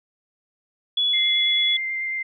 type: tone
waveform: sine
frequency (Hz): 3400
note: G#7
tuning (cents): +40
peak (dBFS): -18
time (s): 0.97-1.77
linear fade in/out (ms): 5
type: tone with vibrato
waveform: sine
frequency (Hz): 2093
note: C7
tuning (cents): 0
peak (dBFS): -24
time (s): 1.13-2.23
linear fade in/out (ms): 10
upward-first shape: square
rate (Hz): 9.1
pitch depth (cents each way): 8
effects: none